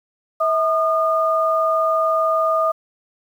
sine tone pair together, 645.7 / 1219 Hz, E5 / D#6, -36 / -36 cents, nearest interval major seventh, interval 1100 cents, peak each -18 dBFS, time 0.4-2.72 s, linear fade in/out 10 ms, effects 8-bit

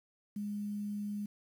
sine tone with quantisation, 206.1 Hz, G#3, 13 cents flat, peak -35 dBFS, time 0.36-1.26 s, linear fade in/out 5 ms, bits 10, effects none

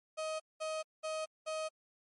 35% pulse tone bursts, 629 Hz, D#5, 19 cents sharp, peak -34 dBFS, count 4, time 0.17-1.69 s, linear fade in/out 20 ms, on 230 ms, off 200 ms, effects MP3 48 kbps

